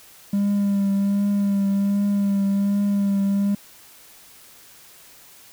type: tone with vibrato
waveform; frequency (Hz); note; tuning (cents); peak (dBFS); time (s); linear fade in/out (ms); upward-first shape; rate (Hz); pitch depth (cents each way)
triangle; 200; G3; +35; -15; 0.33-3.55; 5; triangle; 1.3; 26
effects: tanh soft clip ceiling -11 dBFS + white hiss -48 dBFS RMS until 5.52 s